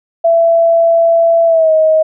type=tone with pitch glide; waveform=sine; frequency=668 to 631.2 Hz; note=E5 to D#5; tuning=+23 to +25 cents; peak=-6 dBFS; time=0.24-2.03 s; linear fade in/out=10 ms; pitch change=-98 cents; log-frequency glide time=1.46-1.72 s; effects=none